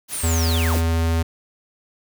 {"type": "noise", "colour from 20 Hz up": "white", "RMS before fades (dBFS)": -31, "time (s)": [0.08, 0.83], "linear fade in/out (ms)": 50}
{"type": "linear sweep", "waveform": "sine", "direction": "down", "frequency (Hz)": [9956, 111.9], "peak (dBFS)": -26, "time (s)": [0.12, 0.78], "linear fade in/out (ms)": 10}
{"type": "tone", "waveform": "square", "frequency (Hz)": 82.41, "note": "E2", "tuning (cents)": 0, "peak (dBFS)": -18, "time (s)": [0.23, 1.23], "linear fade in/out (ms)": 10}
{"effects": []}